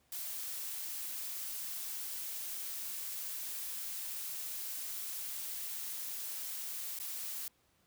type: noise with dropouts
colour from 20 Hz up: blue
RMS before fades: -41 dBFS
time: 0.12-7.48 s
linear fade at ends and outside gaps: 2 ms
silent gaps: 6.989-6.999 s
effects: pink hiss -72 dBFS RMS until 7.86 s + high-pass 60 Hz 12 dB/octave